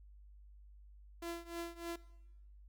sawtooth tone with tremolo, 339.4 Hz, F4, 49 cents flat, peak -35 dBFS, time 1.22-1.96 s, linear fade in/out 5 ms, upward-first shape triangle, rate 3.3 Hz, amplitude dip 95%, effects noise-tail reverb RT60 1.0 s tail -19 dB re dry + added 50 Hz sine -55 dBFS peak until 2.68 s

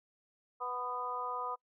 harmonic tone with a mistuned harmonic, 246.9 Hz, B3, in tune, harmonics 2 / 3 / 4 / 5, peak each -44 / -44 / -39 / -39 dBFS, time 0.6-1.56 s, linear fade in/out 20 ms, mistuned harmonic 4, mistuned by +18 cents, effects noise-tail reverb RT60 0.1 s tail -25 dB re dry

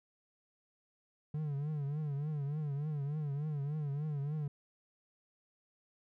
triangle tone with vibrato, 146.83 Hz, D3, in tune, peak -32 dBFS, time 1.34-4.48 s, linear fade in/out 5 ms, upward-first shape triangle, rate 3.4 Hz, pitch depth 120 cents each way, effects none

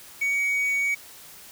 triangle tone, 2249 Hz, C#7, 24 cents sharp, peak -20 dBFS, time 0.21-0.95 s, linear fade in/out 10 ms, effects white hiss -46 dBFS RMS until 1.51 s

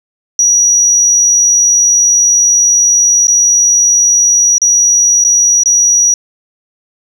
sine tone with dropouts, 5800 Hz, F#8, 35 cents flat, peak -4 dBFS, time 0.39-6.14 s, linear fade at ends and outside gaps 2 ms, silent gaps 3.271-3.281 / 4.582-4.617 / 5.24-5.248 / 5.635-5.658 s, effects tanh soft clip ceiling -2 dBFS

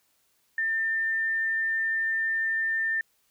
sine tone, 1797 Hz, A6, 36 cents sharp, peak -24 dBFS, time 0.58-3.01 s, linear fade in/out 2 ms, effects white hiss -69 dBFS RMS until 3.3 s

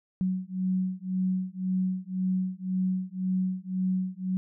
sine beating tone pair, 185 / 186.9 Hz, F#3 / F#3, 0 / +18 cents, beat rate 1.9 Hz, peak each -29 dBFS, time 0.21-4.37 s, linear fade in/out 0 ms, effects none

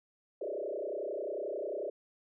sine tone with frequency modulation, 493.9 Hz, B4, in tune, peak -34 dBFS, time 0.41-1.9 s, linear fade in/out 5 ms, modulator 31.2 Hz, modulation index 4, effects none

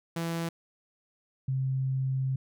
sawtooth / sine tone pair in turn, 166.8 / 132.39 Hz, E3 / C3, +21 / +21 cents, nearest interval major third, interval 400 cents, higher first, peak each -26 dBFS, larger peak neither, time 0.16-0.49 / 1.48-2.36 s, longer second, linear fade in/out 5 ms, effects none

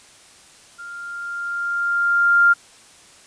sine tone with level ramp, 1396.9 Hz, F6, in tune, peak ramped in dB -33 to -9 dBFS, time 0.78-2.54 s, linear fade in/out 20 ms, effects white hiss -48 dBFS RMS until 3.26 s + resampled to 22050 Hz

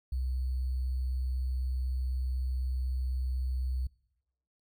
sine tone with sample-and-hold, 64 Hz, C2, 38 cents flat, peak -29 dBFS, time 0.12-3.87 s, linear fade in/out 5 ms, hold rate 4410 Hz, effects noise-tail reverb RT60 0.9 s tail -24 dB re dry

